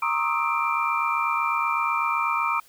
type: tone cluster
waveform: sine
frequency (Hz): 935 / 1080 / 1232 / 1300 / 2363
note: A#5 / C#6 / D#6 / E6 / D7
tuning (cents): +5 / -45 / -17 / -24 / +10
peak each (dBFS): -28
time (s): 0.02-2.6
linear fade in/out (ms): 5
effects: white hiss -55 dBFS RMS until 2.68 s